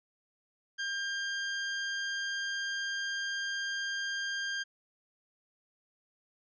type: tone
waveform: sawtooth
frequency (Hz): 1599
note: G6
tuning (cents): +34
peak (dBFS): -29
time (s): 0.78-4.64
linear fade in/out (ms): 20
effects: resampled to 16000 Hz